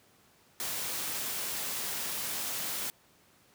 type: noise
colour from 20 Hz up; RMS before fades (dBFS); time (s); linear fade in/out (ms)
white; -35; 0.6-2.9; 0
effects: pink hiss -63 dBFS RMS until 3.54 s + high-pass 100 Hz 12 dB/octave